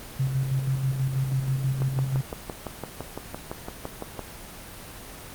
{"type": "tone with tremolo", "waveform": "sine", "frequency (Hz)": 133.1, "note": "C3", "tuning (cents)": 30, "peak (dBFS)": -21, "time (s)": [0.19, 2.22], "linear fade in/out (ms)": 10, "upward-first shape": "square", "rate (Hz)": 6.2, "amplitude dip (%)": 45}
{"type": "click train", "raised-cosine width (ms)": 1, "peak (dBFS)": -17, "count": 15, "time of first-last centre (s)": [1.82, 4.193], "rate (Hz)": 5.9}
{"effects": ["pink hiss -41 dBFS RMS until 5.34 s", "Opus 24 kbps"]}